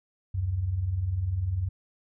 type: tone pair together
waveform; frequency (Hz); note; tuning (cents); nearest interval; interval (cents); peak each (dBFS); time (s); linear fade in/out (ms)
sine; 73.42 / 93.5; D2 / F#2; 0 / +19; major third; 419; -33 / -26; 0.34-1.69; 10
effects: none